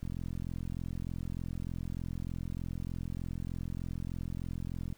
click train, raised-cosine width 5 ms, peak -26 dBFS, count 213, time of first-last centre 0.03-4.926 s, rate 43.3 Hz, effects pink hiss -64 dBFS RMS until 4.97 s

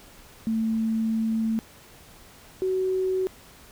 sine tone pair in turn, 223 / 375 Hz, A3 / F#4, +23 / +23 cents, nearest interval major sixth, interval 900 cents, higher second, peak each -22 dBFS, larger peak neither, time 0.47-1.59 / 2.62-3.27 s, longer first, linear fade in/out 0 ms, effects pink hiss -50 dBFS RMS until 3.71 s

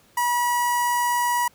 sawtooth tone with notch filter, 968 Hz, B5, 35 cents flat, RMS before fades -22 dBFS, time 0.17-1.48 s, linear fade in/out 5 ms, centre 3700 Hz, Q 0.78, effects pink hiss -57 dBFS RMS until 1.54 s + high-pass 60 Hz 12 dB/octave

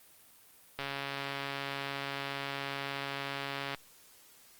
click train, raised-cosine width 0.3 ms, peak -20 dBFS, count 412, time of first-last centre 0.79-3.747 s, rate 139 Hz, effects white hiss -59 dBFS RMS until 4.59 s + Opus 32 kbps

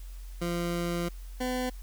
20% pulse tone pair in turn, 172.5 / 252.7 Hz, F3 / B3, -21 / +40 cents, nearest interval perfect fifth, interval 661 cents, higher second, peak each -24 dBFS, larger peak neither, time 0.41-1.09 / 1.4-1.7 s, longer first, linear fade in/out 10 ms, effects added 44 Hz sine -39 dBFS peak until 1.82 s + white hiss -57 dBFS RMS until 1.82 s

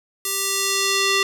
square tone with band-pass filter sweep, 392 Hz, G4, in tune, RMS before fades -21 dBFS, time 0.25-1.23 s, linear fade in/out 2 ms, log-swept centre 11000 to 3400 Hz, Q 0.87, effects none

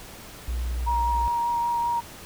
sine tone, 60.2 Hz, B1, 44 cents flat, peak -25 dBFS, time 0.48-1.28 s, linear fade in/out 0 ms
sine tone with vibrato, 944 Hz, A#5, 22 cents sharp, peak -22 dBFS, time 0.86-2.01 s, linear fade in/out 20 ms, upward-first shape triangle, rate 5.1 Hz, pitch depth 13 cents each way
effects pink hiss -43 dBFS RMS until 2.25 s

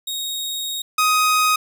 sawtooth tone pair in turn, 3756 / 1253.4 Hz, A#7 / D#6, +12 / +12 cents, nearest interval octave + perfect fifth, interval 1900 cents, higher first, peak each -21 / -11 dBFS, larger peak second, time 0.07-0.82 / 0.98-1.56 s, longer first, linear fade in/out 5 ms, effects none

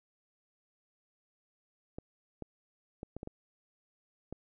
clicks, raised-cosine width 2 ms, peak -27 dBFS, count 7, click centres 1.985 / 2.423 / 3.031 / 3.166 / 3.231 / 3.274 / 4.326 s, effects none

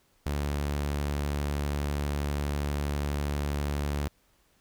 sawtooth tone, 72.3 Hz, D2, 27 cents flat, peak -24 dBFS, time 0.26-4.08 s, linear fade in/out 0 ms, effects pink hiss -67 dBFS RMS until 4.6 s

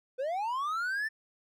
triangle linear sweep, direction up, 490.2 to 1800 Hz, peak -28 dBFS, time 0.18-1.09 s, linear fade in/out 20 ms, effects none

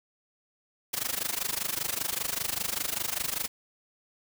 white noise with amplitude modulation, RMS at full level -28 dBFS, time 0.93-3.48 s, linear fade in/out 10 ms, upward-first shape sine, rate 25.1 Hz, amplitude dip 90%, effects none

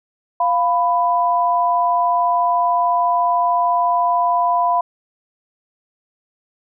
sine tone pair together, 698.5 / 993.8 Hz, F5 / B5, 0 / +11 cents, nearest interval tritone, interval 611 cents, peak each -17 / -16 dBFS, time 0.4-4.81 s, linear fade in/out 5 ms, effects none

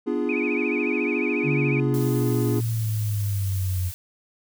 triangle chord, B diminished seventh, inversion none, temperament equal with one note detuned, 246.9 / 293.7 / 344 / 415.3 Hz, B3 / D4 / F4 / Ab4, 0 / 0 / -26 / 0 cents, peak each -26 dBFS, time 0.06-2.61 s, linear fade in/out 20 ms
sine tone with vibrato, 2397 Hz, D7, 35 cents sharp, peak -27 dBFS, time 0.29-1.8 s, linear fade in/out 2 ms, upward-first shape triangle, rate 14 Hz, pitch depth 130 cents each way
sine exponential sweep, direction down, 146.83 to 89 Hz, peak -22 dBFS, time 1.43-3.92 s, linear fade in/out 50 ms
blue noise, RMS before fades -38 dBFS, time 1.94-3.94 s, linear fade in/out 0 ms
effects none

